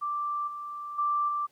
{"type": "tone with level steps", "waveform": "sine", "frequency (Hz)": 1175, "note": "D6", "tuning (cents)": 1, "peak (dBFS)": [-28, -35, -24, -27], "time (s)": [0.01, 1.47], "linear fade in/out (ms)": 20, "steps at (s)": [0.47, 0.98, 1.28], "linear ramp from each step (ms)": 10, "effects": ["pink hiss -67 dBFS RMS until 1.51 s", "high-pass 150 Hz 12 dB/octave"]}